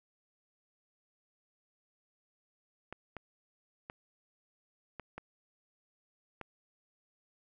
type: clicks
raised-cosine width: 0.5 ms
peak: -27 dBFS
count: 6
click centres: 2.926 / 3.167 / 3.899 / 4.997 / 5.18 / 6.413 s
effects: none